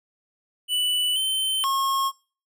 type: tone with pitch steps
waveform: square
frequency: 2973 / 3087 / 1084 Hz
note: F#7 / G7 / C#6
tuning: +8 / -27 / -39 cents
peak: -22 dBFS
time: 0.68-2.12 s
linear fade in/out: 50 ms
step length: 480 ms
effects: noise-tail reverb RT60 0.4 s tail -22 dB re dry